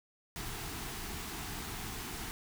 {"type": "band-stop noise", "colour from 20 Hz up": "pink", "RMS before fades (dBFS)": -41, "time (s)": [0.36, 2.31], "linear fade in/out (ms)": 0, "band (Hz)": [460, 670], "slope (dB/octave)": 96, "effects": []}